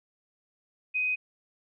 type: tone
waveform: sine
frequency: 2506 Hz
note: D#7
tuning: 12 cents sharp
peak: -25 dBFS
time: 0.94-1.16 s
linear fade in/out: 20 ms
effects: none